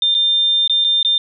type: tone with dropouts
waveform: sine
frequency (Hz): 3600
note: A7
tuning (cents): +39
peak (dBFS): -12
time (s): 0.02-1.18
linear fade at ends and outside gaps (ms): 2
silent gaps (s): 0.144-0.149 / 0.677-0.696 / 0.842-0.846 / 1.029-1.048
effects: none

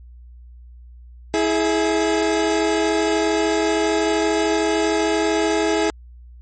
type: tone pair together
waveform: 30% pulse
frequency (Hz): 327 / 420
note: E4 / G#4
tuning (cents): -14 / +19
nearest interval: major third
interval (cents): 433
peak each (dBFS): -17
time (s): 1.34-5.9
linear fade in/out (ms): 0
effects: added 60 Hz sine -39 dBFS peak until 6.41 s + MP3 32 kbps

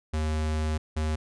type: tone pair in turn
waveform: square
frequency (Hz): 77.6 / 77.6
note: D#2 / D#2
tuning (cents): -4 / -4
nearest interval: unison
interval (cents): 0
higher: neither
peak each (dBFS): -26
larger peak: neither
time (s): 0.13-0.78 / 0.96-1.16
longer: first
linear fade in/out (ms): 10
effects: resampled to 22050 Hz

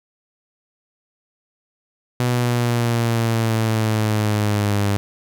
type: linear sweep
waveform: sawtooth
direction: down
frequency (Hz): 123.47 to 100.5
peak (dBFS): -13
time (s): 2.2-4.97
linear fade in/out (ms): 0
effects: none

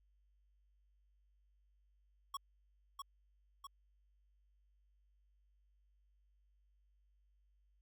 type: tone with echo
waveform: square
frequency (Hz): 1108.7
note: C#6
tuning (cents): 0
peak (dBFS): -40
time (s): 2.34-2.37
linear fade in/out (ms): 5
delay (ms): 650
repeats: 2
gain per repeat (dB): -4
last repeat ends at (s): 3.67
effects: added 50 Hz sine -70 dBFS peak until 7.81 s

